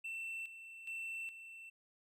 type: tone with tremolo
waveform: triangle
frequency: 2684 Hz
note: E7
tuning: 31 cents sharp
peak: -39 dBFS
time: 0.04-1.7 s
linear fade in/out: 10 ms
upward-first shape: square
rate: 1.2 Hz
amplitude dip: 65%
effects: none